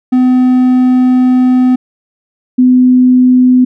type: tone pair in turn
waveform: triangle / sine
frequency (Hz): 253.3 / 252.4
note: B3 / B3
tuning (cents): +44 / +38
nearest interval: unison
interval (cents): 6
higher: first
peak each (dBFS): -3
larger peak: neither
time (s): 0.12-1.76 / 2.58-3.65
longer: first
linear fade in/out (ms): 10
effects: none